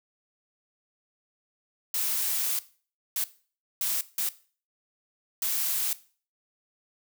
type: noise bursts at uneven times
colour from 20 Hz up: blue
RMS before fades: -28 dBFS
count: 5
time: 1.94-2.59 / 3.16-3.24 / 3.81-4.01 / 4.18-4.29 / 5.42-5.93 s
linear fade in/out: 2 ms
effects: noise-tail reverb RT60 0.4 s tail -17 dB re dry